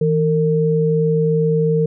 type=tone pair together; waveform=sine; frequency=161.1 / 455.7 Hz; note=E3 / A#4; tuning=-39 / -39 cents; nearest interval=octave + tritone; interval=1800 cents; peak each=-16 dBFS; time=0.01-1.86 s; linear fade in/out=5 ms; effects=none